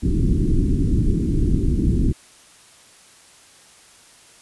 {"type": "low-pass noise", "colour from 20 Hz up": "pink", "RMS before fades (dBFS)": -18, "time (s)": [0.02, 2.13], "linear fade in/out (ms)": 20, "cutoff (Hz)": 350, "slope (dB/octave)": 48, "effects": ["white hiss -49 dBFS RMS until 4.41 s", "resampled to 24000 Hz"]}